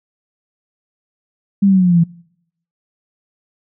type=exponential sweep; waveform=sine; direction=down; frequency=202.1 to 164.81 Hz; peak=-8 dBFS; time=1.62-2.04 s; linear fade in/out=10 ms; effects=noise-tail reverb RT60 0.7 s tail -23 dB re dry